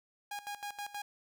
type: tone with tremolo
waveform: sawtooth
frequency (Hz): 819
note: G#5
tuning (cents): -24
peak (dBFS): -34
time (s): 0.31-1.02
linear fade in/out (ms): 5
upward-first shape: square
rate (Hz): 6.3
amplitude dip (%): 80
effects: none